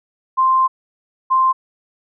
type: tone pair in turn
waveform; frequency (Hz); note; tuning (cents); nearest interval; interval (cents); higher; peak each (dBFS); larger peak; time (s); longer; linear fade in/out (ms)
sine; 1046.5 / 1046.5; C6 / C6; 0 / 0; unison; 0; neither; -11; neither; 0.37-0.68 / 1.3-1.53; first; 20
effects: none